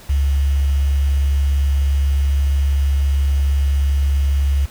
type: tone with quantisation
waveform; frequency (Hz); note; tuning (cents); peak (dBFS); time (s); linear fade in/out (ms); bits
sine; 69.8; C#2; +13; -13; 0.09-4.66; 10; 6
effects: pink hiss -42 dBFS RMS until 4.7 s